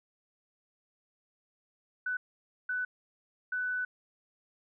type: tone bursts at uneven times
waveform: sine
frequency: 1495 Hz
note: F#6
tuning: 17 cents sharp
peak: -30 dBFS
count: 3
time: 2.06-2.17 / 2.69-2.85 / 3.52-3.85 s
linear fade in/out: 5 ms
effects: none